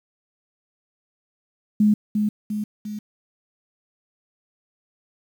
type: tone with echo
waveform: sine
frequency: 210.6 Hz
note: G#3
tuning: 24 cents sharp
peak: -13 dBFS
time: 1.8-1.94 s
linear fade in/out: 5 ms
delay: 350 ms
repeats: 3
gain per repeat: -5 dB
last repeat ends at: 2.99 s
effects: 8-bit